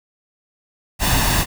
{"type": "noise with comb filter", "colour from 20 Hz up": "pink", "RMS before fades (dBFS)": -17, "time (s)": [0.99, 1.46], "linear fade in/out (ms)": 50, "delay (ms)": 1.1, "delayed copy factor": 0.55, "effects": []}